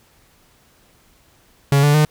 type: tone with pitch steps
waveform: 45% pulse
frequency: 140.3 / 145.92 / 151.77 Hz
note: C#3 / D3 / D#3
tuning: +21 / -11 / -43 cents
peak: -11 dBFS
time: 1.72-2.05 s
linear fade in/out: 2 ms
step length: 110 ms
effects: pink hiss -55 dBFS RMS until 2.1 s